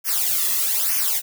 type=noise with flanger; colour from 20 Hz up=blue; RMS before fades=-21 dBFS; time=0.04-1.22 s; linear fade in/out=50 ms; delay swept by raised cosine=0.25 to 1.35 ms; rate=1.1 Hz; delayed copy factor=-1; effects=none